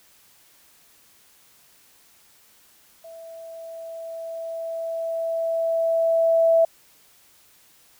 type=tone with level ramp; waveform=sine; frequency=659.3 Hz; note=E5; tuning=in tune; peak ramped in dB=-39 to -13 dBFS; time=3.04-6.65 s; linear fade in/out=5 ms; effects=white hiss -56 dBFS RMS until 7.99 s